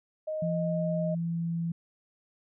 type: tone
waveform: sine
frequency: 622.3 Hz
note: D#5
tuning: in tune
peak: -30 dBFS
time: 0.27-1.15 s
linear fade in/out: 10 ms
type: tone with pitch glide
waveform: sine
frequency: 168.8 to 167.73 Hz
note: E3 to E3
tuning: +41 to +30 cents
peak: -28 dBFS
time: 0.42-1.72 s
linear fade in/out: 5 ms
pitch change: -11 cents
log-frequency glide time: 0.75-1.49 s
effects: none